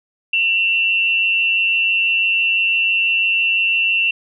sine tone pair together, 2703 / 2900 Hz, E7 / F#7, +43 / -35 cents, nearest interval minor second, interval 122 cents, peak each -14 / -24 dBFS, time 0.33-4.11 s, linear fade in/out 5 ms, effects none

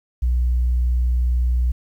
sine tone, 61.1 Hz, B1, 18 cents flat, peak -14 dBFS, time 0.22-1.72 s, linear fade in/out 10 ms, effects tanh soft clip ceiling -13 dBFS + 9-bit

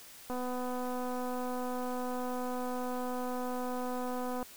click train, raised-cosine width 1 ms, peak -25 dBFS, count 1033, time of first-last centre 0.3-4.428 s, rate 250 Hz, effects white hiss -52 dBFS RMS until 4.56 s

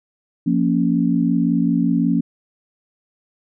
sine chord, Bb minor, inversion second, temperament equal with one note detuned, 174.61 / 233.1 / 278.5 Hz, F3 / Bb3 / Db4, 0 / 0 / +8 cents, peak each -19 dBFS, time 0.46-2.21 s, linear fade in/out 10 ms, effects none

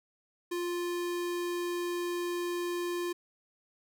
square tone, 350 Hz, F4, 4 cents sharp, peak -32 dBFS, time 0.51-3.13 s, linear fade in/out 10 ms, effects none

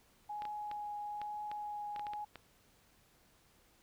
sine tone with vibrato, 834 Hz, G#5, 7 cents sharp, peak -39 dBFS, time 0.29-2.25 s, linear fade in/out 10 ms, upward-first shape triangle, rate 1.1 Hz, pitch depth 11 cents each way
clicks, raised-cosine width 0.3 ms, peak -31 dBFS, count 10, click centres 0.421 / 0.453 / 0.714 / 1.216 / 1.515 / 1.962 / 1.995 / 2.068 / 2.135 / 2.357 s
effects pink hiss -68 dBFS RMS until 3.82 s

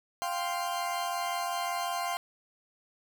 40% pulse chord, F suspended second, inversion none, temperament equal, 698.5 / 784 / 1046.5 Hz, F5 / G5 / C6, 0 / 0 / 0 cents, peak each -33 / -36 / -34 dBFS, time 0.22-2.17 s, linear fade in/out 0 ms, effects none

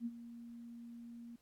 sine tone with ADSR envelope, 234.9 Hz, A#3, 13 cents sharp, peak -35 dBFS, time 0-1.36 s, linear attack 58 ms, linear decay 42 ms, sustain -13 dB, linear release 5 ms, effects pink hiss -75 dBFS RMS until 1.41 s + AAC 64 kbps

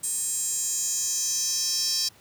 square tone with high-pass filter sweep, 357.9 Hz, F4, 42 cents sharp, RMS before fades -27 dBFS, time 0.03-2.09 s, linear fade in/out 10 ms, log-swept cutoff 8300 to 5100 Hz, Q 5.6, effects pink hiss -55 dBFS RMS until 2.2 s + high-pass 80 Hz 12 dB/octave

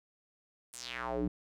square tone with band-pass filter sweep, 60.8 Hz, B1, 26 cents flat, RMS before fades -37 dBFS, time 0.73-1.28 s, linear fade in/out 5 ms, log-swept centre 10000 to 220 Hz, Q 3.3, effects none

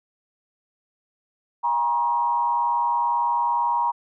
sine tone with frequency modulation, 950 Hz, A#5, 33 cents sharp, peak -19 dBFS, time 1.63-3.92 s, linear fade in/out 20 ms, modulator 131 Hz, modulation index 0.67, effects none

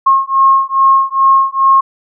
sine beating tone pair, 1078 / 1080.4 Hz, C#6 / C#6, -49 / -45 cents, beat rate 2.4 Hz, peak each -10 dBFS, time 0.06-1.81 s, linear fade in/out 10 ms, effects none

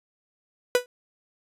45% pulse tone with exponential decay, 493.5 Hz, B4, 1 cent flat, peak -14 dBFS, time 0.75-0.86 s, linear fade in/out 1 ms, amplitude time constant 23 ms, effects resampled to 32000 Hz

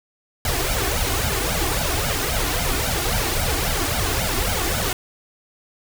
pink noise with flanger, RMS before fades -22 dBFS, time 0.45-4.93 s, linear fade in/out 2 ms, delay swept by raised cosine 1.3 to 2.8 ms, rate 3.7 Hz, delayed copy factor +0.85, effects none

